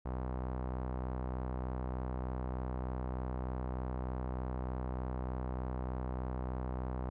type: tone with low-pass filter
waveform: sawtooth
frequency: 63.3 Hz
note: B1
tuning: 43 cents sharp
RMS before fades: -38 dBFS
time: 0.05-7.1 s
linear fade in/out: 10 ms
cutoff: 1000 Hz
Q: 1.5
effects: none